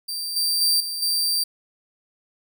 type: tone with level steps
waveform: sawtooth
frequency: 4684 Hz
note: D8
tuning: 5 cents flat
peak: -24 / -17 / -14 / -24 / -17 dBFS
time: 0.08-1.44 s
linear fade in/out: 10 ms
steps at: 0.36 / 0.61 / 0.8 / 1.02 s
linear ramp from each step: 5 ms
effects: none